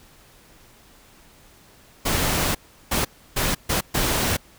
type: noise bursts at uneven times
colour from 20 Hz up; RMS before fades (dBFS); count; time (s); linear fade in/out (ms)
pink; -22; 5; 2.05-2.55 / 2.91-3.05 / 3.36-3.55 / 3.69-3.81 / 3.94-4.37; 10
effects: pink hiss -52 dBFS RMS until 4.58 s